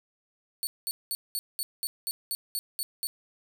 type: tone bursts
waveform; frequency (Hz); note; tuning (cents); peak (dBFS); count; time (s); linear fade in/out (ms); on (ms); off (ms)
10% pulse; 4435; C#8; 0; -22; 11; 0.63-3.07; 0; 40; 200
effects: none